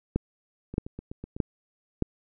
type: two click trains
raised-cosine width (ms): 3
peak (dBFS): -11 / -24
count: 4 / 6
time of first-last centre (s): 0.16-2.023 / 0.74-1.365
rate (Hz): 1.61 / 8
effects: none